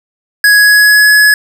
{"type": "tone with pitch glide", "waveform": "square", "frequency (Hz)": [1668, 1693.2], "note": ["G#6", "G#6"], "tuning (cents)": [7, 33], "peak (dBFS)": -4, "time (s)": [0.44, 1.34], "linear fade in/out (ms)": 2, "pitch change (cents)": 26, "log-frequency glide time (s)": [0.55, 1.1], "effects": []}